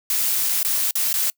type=noise with dropouts; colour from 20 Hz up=blue; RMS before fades=-21 dBFS; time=0.1-1.3 s; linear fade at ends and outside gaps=1 ms; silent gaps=0.488-0.491 / 0.63-0.648 / 0.91-0.954 / 1.129-1.14 s; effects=noise-tail reverb RT60 0.1 s tail -26 dB re dry